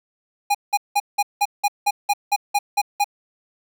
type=tone bursts; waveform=square; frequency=818 Hz; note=G#5; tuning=26 cents flat; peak=-16 dBFS; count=12; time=0.5-3.044 s; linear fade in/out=10 ms; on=47 ms; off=180 ms; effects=none

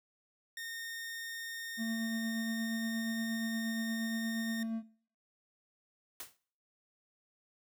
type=tone; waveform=sawtooth; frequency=1836 Hz; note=A#6; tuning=27 cents flat; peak=-37 dBFS; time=0.57-4.63 s; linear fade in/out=2 ms
type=tone with tremolo; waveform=triangle; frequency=225.1 Hz; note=A3; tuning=40 cents sharp; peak=-30 dBFS; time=1.77-4.83 s; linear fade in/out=50 ms; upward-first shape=sine; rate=8.5 Hz; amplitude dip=25%
type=noise with exponential decay; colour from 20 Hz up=white; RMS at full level=-40 dBFS; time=6.2-6.37 s; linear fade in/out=2 ms; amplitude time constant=36 ms
effects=noise-tail reverb RT60 0.5 s tail -20 dB re dry

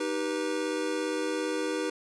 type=chord; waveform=square; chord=Eb augmented; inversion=none; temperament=just; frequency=311.1 / 388.9 / 486.1 Hz; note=Eb4 / G4 / B4; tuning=0 / -14 / -28 cents; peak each=-33 / -35 / -33 dBFS; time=0-1.9 s; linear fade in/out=5 ms; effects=resampled to 22050 Hz

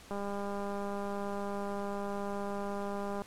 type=click train; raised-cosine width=1 ms; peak=-25 dBFS; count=626; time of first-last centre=0.11-3.219 s; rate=201 Hz; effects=pink hiss -54 dBFS RMS until 3.26 s + low-pass 11000 Hz 12 dB/octave

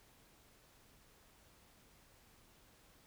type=silence; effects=pink hiss -66 dBFS RMS until 3.06 s

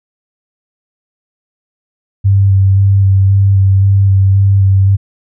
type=tone with vibrato; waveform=sine; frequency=97.6 Hz; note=G2; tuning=7 cents flat; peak=-5 dBFS; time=2.24-4.97 s; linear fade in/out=20 ms; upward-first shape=square; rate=1.9 Hz; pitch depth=15 cents each way; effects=none

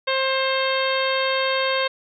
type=harmonic tone with a mistuned harmonic; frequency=530 Hz; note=C5; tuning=22 cents sharp; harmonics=1 / 2 / 3 / 4 / 5 / 6 / 7 / 8; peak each=-23 / -26 / -28 / -29 / -30 / -31 / -31 / -32 dBFS; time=0.07-1.88 s; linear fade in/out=10 ms; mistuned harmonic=8; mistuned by=+43 cents; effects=none

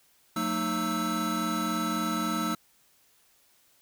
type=tone cluster; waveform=square; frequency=181.8 / 225.2 / 309.2 / 1315 Hz; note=F#3 / A3 / D#4 / E6; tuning=-30 / +40 / -11 / -5 cents; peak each=-36 / -33 / -34 / -32 dBFS; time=0.36-2.55 s; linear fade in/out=5 ms; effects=white hiss -64 dBFS RMS until 3.81 s

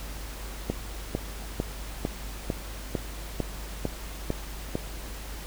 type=click train; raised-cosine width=2 ms; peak=-13 dBFS; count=10; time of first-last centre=0.7-4.754 s; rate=2.22 Hz; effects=added 50 Hz sine -37 dBFS peak until 5.46 s + pink hiss -42 dBFS RMS until 5.46 s

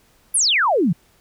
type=exponential sweep; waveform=sine; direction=down; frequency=11600 to 146.83 Hz; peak=-14 dBFS; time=0.34-0.93 s; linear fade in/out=10 ms; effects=pink hiss -57 dBFS RMS until 1.2 s

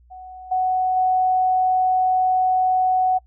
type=tone with level steps; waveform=sine; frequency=743 Hz; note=F#5; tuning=7 cents sharp; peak=-35 / -17 / -15 dBFS; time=0.1-3.19 s; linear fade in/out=20 ms; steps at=0.51 / 0.96 s; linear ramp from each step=10 ms; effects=noise-tail reverb RT60 0.1 s tail -25 dB re dry + added 60 Hz sine -50 dBFS peak until 3.26 s

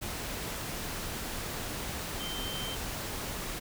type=tone in noise; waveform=sine; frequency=3117 Hz; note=G7; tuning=11 cents flat; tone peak=-38 dBFS; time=2.19-2.76 s; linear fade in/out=20 ms; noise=pink; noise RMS=-37 dBFS; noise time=0.01-3.6 s; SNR=-4 dB; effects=none

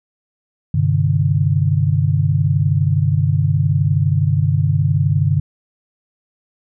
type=chord; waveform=sine; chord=G suspended fourth; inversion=none; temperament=equal with one note detuned; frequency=98 / 130.81 / 150 Hz; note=G2 / C3 / D3; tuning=0 / 0 / +37 cents; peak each=-17 / -18 / -16 dBFS; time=0.74-5.4 s; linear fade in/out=5 ms; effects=none

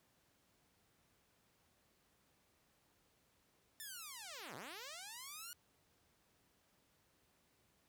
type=linear two-way sweep; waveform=5% pulse; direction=down then up; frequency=1803 to 110 to 1465 Hz; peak=-37 dBFS; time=3.8-5.53 s; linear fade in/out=0 ms; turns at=4.55 s; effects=pink hiss -75 dBFS RMS until 7.88 s + high-pass 60 Hz 12 dB/octave

